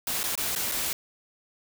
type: noise with dropouts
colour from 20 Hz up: white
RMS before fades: -29 dBFS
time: 0.07-0.93 s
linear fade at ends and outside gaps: 2 ms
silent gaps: 0.232-0.238 / 0.354-0.376 / 0.552-0.56 / 0.716-0.719 s
effects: none